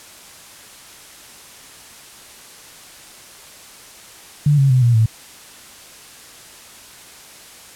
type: tone with pitch steps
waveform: sine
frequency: 146.83 / 137 / 127.82 / 119.26 / 111.28 Hz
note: D3 / C#3 / C3 / A#2 / A2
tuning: 0 / -20 / -40 / +40 / +20 cents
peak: -10 dBFS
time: 4.46-5.06 s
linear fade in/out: 5 ms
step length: 120 ms
effects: white hiss -41 dBFS RMS until 7.75 s + low-pass 11000 Hz 12 dB/octave